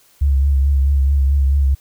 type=tone with vibrato; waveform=sine; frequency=69.1 Hz; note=C#2; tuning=5 cents flat; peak=-11 dBFS; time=0.21-1.75 s; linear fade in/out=10 ms; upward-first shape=triangle; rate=4.6 Hz; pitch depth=56 cents each way; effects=white hiss -53 dBFS RMS until 1.8 s